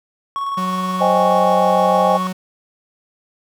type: tone with tremolo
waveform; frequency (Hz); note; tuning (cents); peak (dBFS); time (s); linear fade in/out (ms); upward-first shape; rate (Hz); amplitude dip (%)
triangle; 1108.7; C#6; 0; -17; 0.36-2.27; 0; square; 19; 30
type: tone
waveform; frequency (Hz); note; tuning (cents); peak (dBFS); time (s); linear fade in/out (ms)
45% pulse; 185; F#3; 0; -22; 0.57-2.33; 10
type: chord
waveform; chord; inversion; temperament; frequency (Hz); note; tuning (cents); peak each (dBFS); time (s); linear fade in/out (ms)
sine; Ab major seventh; first; equal; 523.3 / 622.3 / 784 / 830.6; C5 / Eb5 / G5 / Ab5; 0 / 0 / 0 / 0; -18; 1-2.18; 20
effects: none